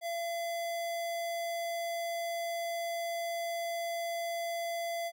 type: tone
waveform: square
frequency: 679 Hz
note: F5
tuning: 49 cents flat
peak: -34 dBFS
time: 0.01-5.12 s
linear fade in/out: 50 ms
effects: none